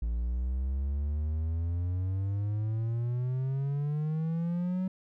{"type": "exponential sweep", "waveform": "triangle", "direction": "up", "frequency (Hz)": [56.1, 188.4], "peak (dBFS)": -26, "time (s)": [0.02, 4.88], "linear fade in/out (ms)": 5, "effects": []}